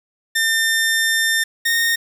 sawtooth tone pair in turn, 1800 / 1841 Hz, A6 / A#6, +39 / -22 cents, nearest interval unison, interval 39 cents, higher second, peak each -12 dBFS, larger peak neither, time 0.35-1.44 / 1.65-1.96 s, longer first, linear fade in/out 10 ms, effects 7-bit

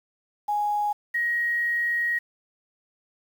sine tone pair in turn, 830.6 / 1889.6 Hz, G#5 / A#6, 0 / +23 cents, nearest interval octave + major second, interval 1423 cents, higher second, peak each -22 dBFS, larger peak neither, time 0.48-0.93 / 1.14-2.19 s, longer second, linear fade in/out 10 ms, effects 8-bit

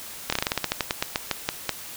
slowing click train, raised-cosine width 0.2 ms, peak -5 dBFS, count 17, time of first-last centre 0.3-1.693 s, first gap 25 ms, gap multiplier 1.15, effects white hiss -39 dBFS RMS until 1.96 s

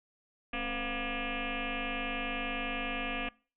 sine tone with frequency modulation, 1190 Hz, D6, 22 cents sharp, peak -32 dBFS, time 0.53-3.29 s, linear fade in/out 5 ms, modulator 243 Hz, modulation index 6.8, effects noise-tail reverb RT60 0.4 s tail -25 dB re dry

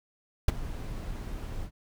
brown noise with ADSR envelope, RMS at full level -17 dBFS, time 0.48-1.71 s, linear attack 4 ms, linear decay 21 ms, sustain -19 dB, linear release 82 ms, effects none

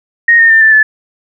sine tone with pitch steps, 1864.7 / 1831.6 / 1799.1 / 1767.2 / 1735.8 Hz, A#6 / A#6 / A6 / A6 / A6, 0 / -31 / +38 / +7 / -24 cents, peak -3 dBFS, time 0.28-0.83 s, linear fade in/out 5 ms, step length 110 ms, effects none

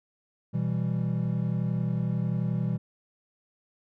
triangle chord, E minor, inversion second, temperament equal, 123.47 / 164.81 / 196 Hz, B2 / E3 / G3, 0 / 0 / 0 cents, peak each -27 / -27 / -30 dBFS, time 0.53-2.78 s, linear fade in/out 20 ms, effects none

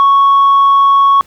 sine tone, 1108.7 Hz, C#6, in tune, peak -3 dBFS, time 0-1.21 s, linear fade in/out 0 ms, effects tanh soft clip ceiling -3 dBFS + pink hiss -48 dBFS RMS until 1.26 s

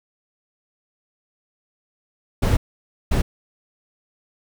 brown noise bursts at uneven times, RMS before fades -17 dBFS, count 2, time 2.42-2.57 / 3.11-3.22 s, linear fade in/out 10 ms, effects none

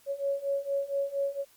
sine beating tone pair, 554.4 / 558.7 Hz, C#5 / C#5, 0 / +13 cents, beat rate 4.3 Hz, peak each -32 / -30 dBFS, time 0.06-1.45 s, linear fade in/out 50 ms, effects white hiss -61 dBFS RMS until 1.56 s + Opus 48 kbps

